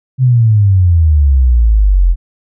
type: exponential sweep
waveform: sine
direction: down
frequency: 132.4 to 41.8 Hz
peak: -5 dBFS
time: 0.18-2.16 s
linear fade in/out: 50 ms
effects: none